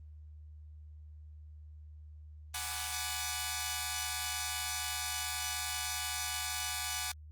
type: chord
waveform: 5% pulse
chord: G# half-diminished seventh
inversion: third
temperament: equal with one note detuned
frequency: 740 / 846.1 / 987.8 / 1174.7 Hz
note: F#5 / G#5 / B5 / D6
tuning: 0 / +32 / 0 / 0 cents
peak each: -28 / -28 / -33 / -28 dBFS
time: 2.54-7.12 s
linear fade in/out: 5 ms
effects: added 76 Hz sine -48 dBFS peak until 7.31 s + Opus 24 kbps